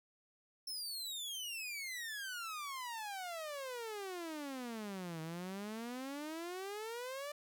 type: exponential two-way sweep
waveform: sawtooth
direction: down then up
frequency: 5370 to 157.4 to 595 Hz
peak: -38 dBFS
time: 0.67-7.32 s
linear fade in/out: 5 ms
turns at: 5.21 s
effects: none